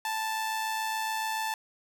sawtooth tone with amplitude modulation, 880 Hz, A5, in tune, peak -24 dBFS, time 0.05-1.54 s, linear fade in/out 2 ms, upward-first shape sine, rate 107 Hz, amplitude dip 35%, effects none

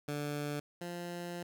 15% pulse tone pair in turn, 146.5 / 174.22 Hz, D3 / F3, -4 / -4 cents, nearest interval minor third, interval 300 cents, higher second, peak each -29 / -33 dBFS, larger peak first, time 0.08-0.6 / 0.81-1.43 s, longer second, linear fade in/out 5 ms, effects none

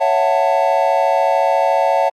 triangle chord, F# minor seventh, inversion second, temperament just, 555 / 666 / 740 / 888 Hz, C#5 / E5 / F#5 / A5, +2 / +18 / 0 / +16 cents, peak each -16 dBFS, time 0-2.1 s, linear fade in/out 20 ms, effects Opus 48 kbps

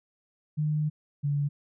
sine tone pair in turn, 151.8 / 143.82 Hz, D#3 / D3, -42 / -36 cents, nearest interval minor second, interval 94 cents, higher first, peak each -24 dBFS, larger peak neither, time 0.57-0.9 / 1.23-1.49 s, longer first, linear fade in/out 20 ms, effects none

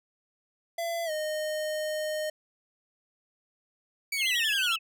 square tone with pitch glide, 675 to 615.4 Hz, E5 to D#5, +41 to -19 cents, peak -30 dBFS, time 0.78-2.3 s, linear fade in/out 5 ms, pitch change -160 cents, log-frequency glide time 1.05-1.11 s
sawtooth linear sweep, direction down, 2298 to 1298 Hz, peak -25 dBFS, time 4.12-4.76 s, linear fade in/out 5 ms
sine tone with vibrato, 2951 Hz, F#7, 5 cents flat, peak -26 dBFS, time 4.17-4.79 s, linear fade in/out 50 ms, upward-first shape sine, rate 11 Hz, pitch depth 230 cents each way
effects none

